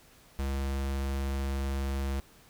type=tone; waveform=square; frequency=68.2 Hz; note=C#2; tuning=28 cents flat; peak=-30 dBFS; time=0.39-2.2 s; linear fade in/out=0 ms; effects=pink hiss -58 dBFS RMS until 2.49 s